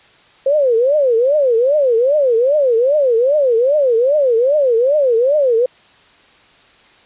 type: tone with vibrato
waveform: sine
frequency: 523.3 Hz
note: C5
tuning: in tune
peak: -10 dBFS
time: 0.46-5.66 s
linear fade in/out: 5 ms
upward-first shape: triangle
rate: 2.5 Hz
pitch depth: 300 cents each way
effects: white hiss -48 dBFS RMS until 7.05 s + resampled to 8000 Hz